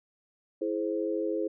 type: chord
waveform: sine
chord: E augmented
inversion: none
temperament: equal with one note detuned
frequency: 329.6 / 422.8 / 523.3 Hz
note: E4 / G#4 / B#4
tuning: 0 / +31 / 0 cents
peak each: -31 / -32 / -33 dBFS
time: 0.61-1.48 s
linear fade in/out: 10 ms
effects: none